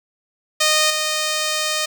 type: tone with level steps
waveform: 5% pulse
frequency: 617 Hz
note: D#5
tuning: 15 cents flat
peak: -3 / -8 dBFS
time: 0.6-1.86 s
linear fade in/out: 10 ms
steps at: 0.9 s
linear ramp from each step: 5 ms
effects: none